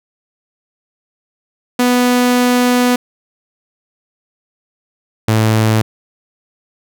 sawtooth tone pair in turn, 246.9 / 109.98 Hz, B3 / A2, 0 / 0 cents, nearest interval octave + major second, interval 1400 cents, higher first, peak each -6 dBFS, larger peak neither, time 1.79-2.96 / 5.28-5.82 s, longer first, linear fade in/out 5 ms, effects none

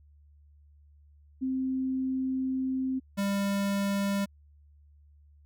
sine / square tone pair in turn, 261.6 / 199.1 Hz, C4 / G3, 0 / +27 cents, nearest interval perfect fourth, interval 473 cents, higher first, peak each -27 dBFS, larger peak neither, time 1.41-3 / 3.17-4.26 s, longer first, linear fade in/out 20 ms, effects added 73 Hz sine -55 dBFS peak until 5.45 s

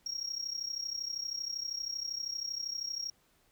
triangle tone with amplitude modulation, 5588 Hz, F8, in tune, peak -29 dBFS, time 0.06-3.1 s, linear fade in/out 5 ms, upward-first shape sine, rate 32.7 Hz, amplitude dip 85%, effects tanh soft clip ceiling -29 dBFS + pink hiss -69 dBFS RMS until 3.51 s

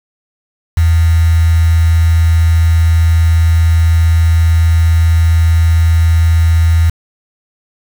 sine tone with quantisation, 82.41 Hz, E2, in tune, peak -6 dBFS, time 0.77-6.9 s, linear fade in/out 5 ms, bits 4, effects none

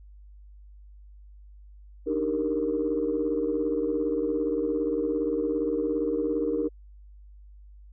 sine chord, Eb major seventh, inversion third, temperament equal with one note detuned, 293.7 / 311.1 / 394 / 466.2 Hz, D4 / Eb4 / G4 / Bb4, 0 / 0 / +9 / 0 cents, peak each -31 / -29 / -31 / -27 dBFS, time 2.06-6.69 s, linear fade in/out 20 ms, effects tanh soft clip ceiling -16 dBFS + added 50 Hz sine -46 dBFS peak until 7.92 s

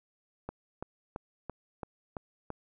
click train, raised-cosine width 1 ms, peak -23 dBFS, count 7, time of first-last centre 0.49-2.503 s, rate 2.98 Hz, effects none

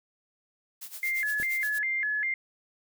blue noise with tremolo, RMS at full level -39 dBFS, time 0.81-1.79 s, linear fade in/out 10 ms, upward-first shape sine, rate 8.6 Hz, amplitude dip 80%
sine tone with vibrato, 1892 Hz, A#6, 25 cents sharp, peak -26 dBFS, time 1.03-2.34 s, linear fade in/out 2 ms, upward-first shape square, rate 2.5 Hz, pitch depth 180 cents each way
clicks, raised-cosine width 2 ms, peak -29 / -35 dBFS, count 2, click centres 1.4 / 1.426 s
effects none

